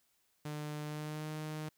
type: tone with pitch glide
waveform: sawtooth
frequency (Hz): 150 to 154.22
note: D3 to D#3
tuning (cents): +37 to -15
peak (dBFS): -35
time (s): 0.45-1.69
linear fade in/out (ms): 5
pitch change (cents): +48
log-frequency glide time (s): 0.83-1.28
effects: white hiss -75 dBFS RMS until 1.77 s